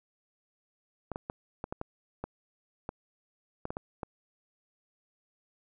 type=clicks; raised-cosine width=1 ms; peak=-21 dBFS; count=12; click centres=1.117 / 1.159 / 1.299 / 1.641 / 1.725 / 1.814 / 2.24 / 2.891 / 3.654 / 3.705 / 3.769 / 4.032 s; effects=none